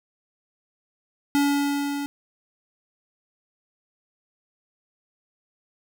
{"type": "tone with level ramp", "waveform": "square", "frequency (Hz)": 284.5, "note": "C#4", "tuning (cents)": 45, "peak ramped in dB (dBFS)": [-18, -28], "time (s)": [1.35, 2.06], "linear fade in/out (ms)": 0, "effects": []}